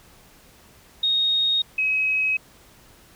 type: tone pair in turn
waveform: sine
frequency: 3729 / 2548 Hz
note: A#7 / D#7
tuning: 0 / +41 cents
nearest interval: perfect fifth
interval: 659 cents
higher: first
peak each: -18 / -19 dBFS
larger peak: first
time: 1.03-1.62 / 1.78-2.37 s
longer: neither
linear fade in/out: 5 ms
effects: pink hiss -52 dBFS RMS until 3.15 s